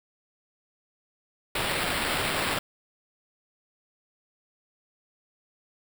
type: noise with sample-and-hold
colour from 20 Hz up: white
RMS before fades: -28 dBFS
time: 1.55-2.59 s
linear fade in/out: 5 ms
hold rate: 6300 Hz
effects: none